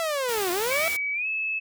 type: linear two-way sweep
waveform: sawtooth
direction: down then up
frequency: 673 to 342.6 to 673 Hz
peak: -21 dBFS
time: 0-0.88 s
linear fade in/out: 0 ms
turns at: 0.51 s
type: noise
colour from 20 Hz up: white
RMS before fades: -33 dBFS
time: 0.28-0.97 s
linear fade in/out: 10 ms
type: tone with pitch glide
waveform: sine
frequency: 2277 to 2601 Hz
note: C#7 to E7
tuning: +46 to -24 cents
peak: -25 dBFS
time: 0.7-1.6 s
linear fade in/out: 20 ms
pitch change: +230 cents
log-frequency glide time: 1.13-1.27 s
effects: none